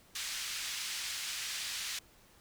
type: band-pass noise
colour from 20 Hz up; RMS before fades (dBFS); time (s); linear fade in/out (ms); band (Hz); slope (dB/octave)
white; -39; 0.15-1.99; 5; 1900 to 5800; 12
effects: pink hiss -62 dBFS RMS until 2.4 s